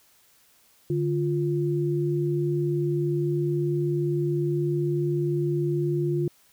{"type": "tone pair together", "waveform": "sine", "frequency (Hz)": [146.82, 349.2], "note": ["D3", "F4"], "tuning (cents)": [0, 0], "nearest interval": "octave + minor third", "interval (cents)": 1500, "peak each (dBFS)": [-25, -25], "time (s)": [0.9, 6.28], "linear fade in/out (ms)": 2, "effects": ["white hiss -60 dBFS RMS until 6.52 s"]}